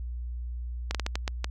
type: slowing click train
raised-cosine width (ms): 0.2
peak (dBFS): -12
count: 7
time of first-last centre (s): 0.91-1.444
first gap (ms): 37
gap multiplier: 1.35
effects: added 60 Hz sine -32 dBFS peak until 1.5 s